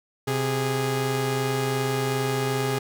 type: tone pair together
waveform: sawtooth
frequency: 130 / 412.7 Hz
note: C3 / G#4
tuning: -11 / -11 cents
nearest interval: octave + minor sixth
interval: 2000 cents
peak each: -22 dBFS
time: 0.27-2.79 s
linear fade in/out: 10 ms
effects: none